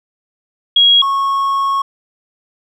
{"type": "tone pair in turn", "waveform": ["sine", "triangle"], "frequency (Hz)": [3300, 1098.7], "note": ["G#7", "C#6"], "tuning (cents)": [-12, -16], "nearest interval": "octave + perfect fifth", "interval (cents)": 1904, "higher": "first", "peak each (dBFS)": [-6, -11], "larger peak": "first", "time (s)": [[0.76, 1.02], [1.02, 1.82]], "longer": "second", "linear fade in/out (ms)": 5, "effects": []}